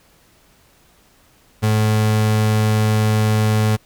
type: tone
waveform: 35% pulse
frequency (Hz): 108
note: A2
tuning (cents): -32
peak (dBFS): -12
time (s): 1.62-3.77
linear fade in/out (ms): 20
effects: pink hiss -54 dBFS RMS until 3.85 s